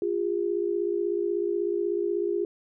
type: tone pair together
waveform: sine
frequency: 349.2 / 405.5 Hz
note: F4 / G#4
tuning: 0 / -41 cents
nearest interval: minor third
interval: 259 cents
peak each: -27 dBFS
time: 0.02-2.45 s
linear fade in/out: 2 ms
effects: none